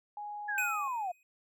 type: tone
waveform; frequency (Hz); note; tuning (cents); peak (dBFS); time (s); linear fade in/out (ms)
sine; 830.6; G#5; 0; -38; 0.17-0.88; 2
type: linear sweep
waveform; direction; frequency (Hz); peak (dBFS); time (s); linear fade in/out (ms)
sine; down; 1708 to 683; -32; 0.48-1.12; 10
type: tone with exponential decay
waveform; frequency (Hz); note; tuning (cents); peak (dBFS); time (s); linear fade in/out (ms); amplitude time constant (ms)
square; 2506; D#7; +12; -29; 0.58-1.23; 1; 140
effects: none